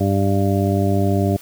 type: harmonic tone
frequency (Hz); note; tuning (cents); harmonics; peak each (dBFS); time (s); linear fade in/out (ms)
98.5; G2; +9; 1 / 2 / 3 / 4 / 6 / 7; -18 / -21 / -23 / -24 / -26 / -26; 0-1.37; 10
effects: white hiss -43 dBFS RMS until 1.41 s